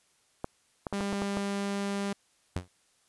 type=clicks; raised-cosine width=1 ms; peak=-18 dBFS; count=7; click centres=0.444 / 0.868 / 0.927 / 1.008 / 1.128 / 1.22 / 1.371 s
type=tone; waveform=sawtooth; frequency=199.8 Hz; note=G3; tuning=33 cents sharp; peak=-26 dBFS; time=0.93-2.13 s; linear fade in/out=5 ms
type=tone with exponential decay; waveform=sawtooth; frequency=90.3 Hz; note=F#2; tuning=42 cents flat; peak=-23 dBFS; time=2.56-2.68 s; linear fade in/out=0 ms; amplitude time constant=26 ms
effects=white hiss -68 dBFS RMS until 3.08 s + resampled to 24000 Hz